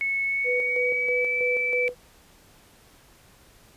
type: tone with pitch glide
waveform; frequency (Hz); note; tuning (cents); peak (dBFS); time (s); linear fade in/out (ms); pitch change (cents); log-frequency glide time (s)
sine; 2201 to 2316; C#7 to D7; -13 to -25; -23; 0.01-1.88; 0; +88; 0.25-1.38
type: tone with tremolo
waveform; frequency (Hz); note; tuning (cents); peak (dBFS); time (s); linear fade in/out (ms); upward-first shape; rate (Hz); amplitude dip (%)
sine; 493.9; B4; 0; -24; 0.44-1.95; 50; square; 3.1; 60
effects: pink hiss -55 dBFS RMS until 3.76 s + resampled to 32000 Hz